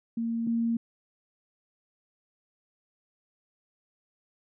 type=tone pair in turn; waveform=sine; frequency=230.2 / 231.1 Hz; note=A#3 / A#3; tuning=-22 / -15 cents; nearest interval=unison; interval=7 cents; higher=second; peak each=-27 / -24 dBFS; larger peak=second; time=0.17-0.47 / 0.47-0.77 s; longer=neither; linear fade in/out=5 ms; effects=none